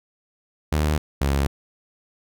sawtooth tone pair in turn, 76 / 69.51 Hz, D#2 / C#2, -40 / +5 cents, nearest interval major second, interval 155 cents, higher first, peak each -15 dBFS, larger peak neither, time 0.72-0.98 / 1.21-1.47 s, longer neither, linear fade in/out 5 ms, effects none

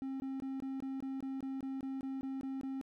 triangle tone bursts, 267.6 Hz, C4, 39 cents sharp, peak -35 dBFS, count 14, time 0.02-2.813 s, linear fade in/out 0 ms, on 180 ms, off 21 ms, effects none

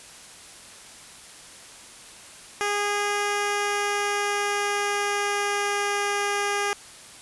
10% pulse tone with pitch glide, 410 to 406.7 Hz, G#4 to G#4, -22 to -36 cents, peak -15 dBFS, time 2.61-6.73 s, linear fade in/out 0 ms, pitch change -14 cents, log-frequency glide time 3.06-6.22 s, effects white hiss -45 dBFS RMS until 7.21 s + resampled to 24000 Hz

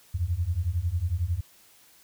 sine beating tone pair, 80.9 / 91.9 Hz, E2 / F#2, -32 / -11 cents, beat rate 11 Hz, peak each -28 / -27 dBFS, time 0.14-1.41 s, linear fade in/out 10 ms, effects white hiss -57 dBFS RMS until 2.03 s

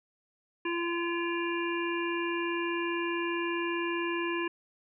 harmonic tone with a mistuned harmonic, 341.9 Hz, F4, 37 cents flat, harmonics 1 / 3 / 5 / 7 / 8, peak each -31 / -36 / -38 / -39 / -40 dBFS, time 0.65-4.48 s, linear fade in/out 5 ms, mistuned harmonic 8, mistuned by +30 cents, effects none

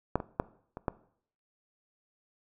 clicks, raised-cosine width 1 ms, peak -11 / -22 / -12 / -25 / -14 dBFS, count 5, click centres 0.156 / 0.202 / 0.399 / 0.771 / 0.882 s, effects noise-tail reverb RT60 0.6 s tail -19 dB re dry

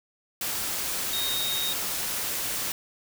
sine tone in noise, 3729 Hz, A#7, in tune, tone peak -28 dBFS, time 1.13-1.73 s, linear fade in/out 2 ms, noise white, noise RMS -30 dBFS, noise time 0.41-2.72 s, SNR -1 dB, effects none

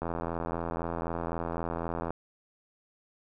click train, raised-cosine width 1 ms, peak -19 dBFS, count 176, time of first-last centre 0.02-2.106 s, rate 83.9 Hz, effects none

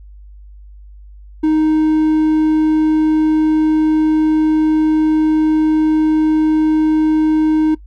triangle tone, 311.3 Hz, D#4, 1 cent sharp, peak -8 dBFS, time 1.43-7.75 s, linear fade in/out 10 ms, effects noise-tail reverb RT60 0.1 s tail -20 dB re dry + added 50 Hz sine -35 dBFS peak until 7.86 s

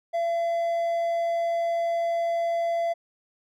triangle tone, 677 Hz, E5, 46 cents sharp, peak -21 dBFS, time 0.13-2.94 s, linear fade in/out 20 ms, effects none

